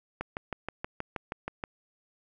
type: click train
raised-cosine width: 0.5 ms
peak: -18 dBFS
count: 10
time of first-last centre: 0.21-1.639 s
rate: 6.3 Hz
effects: none